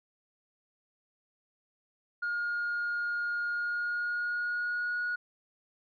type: tone with pitch glide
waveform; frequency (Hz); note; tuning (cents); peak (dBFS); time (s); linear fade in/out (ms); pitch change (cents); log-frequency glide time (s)
sine; 1424 to 1451.4; F6 to F#6; +33 to -34; -28; 2.22-5.16; 10; +33; 3.46-5.02
effects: tanh soft clip ceiling -27 dBFS